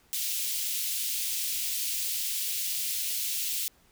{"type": "high-pass noise", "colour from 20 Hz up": "white", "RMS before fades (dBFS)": -31, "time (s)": [0.13, 3.68], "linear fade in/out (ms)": 0, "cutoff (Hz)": 2600, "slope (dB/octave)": 24, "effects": ["pink hiss -63 dBFS RMS until 3.91 s"]}